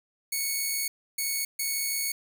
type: tone bursts at uneven times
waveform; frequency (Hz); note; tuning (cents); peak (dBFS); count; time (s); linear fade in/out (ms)
5% pulse; 2217; C#7; 0; -17; 3; 0.32-0.88 / 1.18-1.45 / 1.59-2.12; 5
effects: none